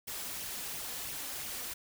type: noise with flanger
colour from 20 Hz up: white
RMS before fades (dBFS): -40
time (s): 0.07-1.74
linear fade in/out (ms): 10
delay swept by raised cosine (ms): 0.32 to 4.12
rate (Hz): 2.9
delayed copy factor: +0.5
effects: none